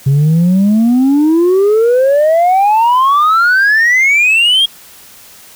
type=exponential sweep; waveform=sine; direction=up; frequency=133.7 to 3288 Hz; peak=-4 dBFS; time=0.06-4.66 s; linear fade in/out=10 ms; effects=tanh soft clip ceiling -5 dBFS + white hiss -38 dBFS RMS until 5.55 s